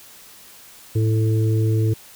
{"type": "harmonic tone", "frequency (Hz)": 109.9, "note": "A2", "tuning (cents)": -2, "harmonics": [1, 3, 4], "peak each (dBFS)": [-16, -26, -28], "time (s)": [0.95, 1.94], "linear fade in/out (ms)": 10, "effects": ["white hiss -45 dBFS RMS until 2.15 s"]}